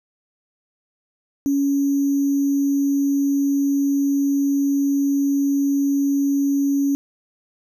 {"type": "tone with sample-and-hold", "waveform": "sine", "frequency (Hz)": 280, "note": "C#4", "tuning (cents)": 18, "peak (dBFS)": -16, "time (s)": [1.46, 6.95], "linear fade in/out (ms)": 0, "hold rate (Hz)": 6300, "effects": []}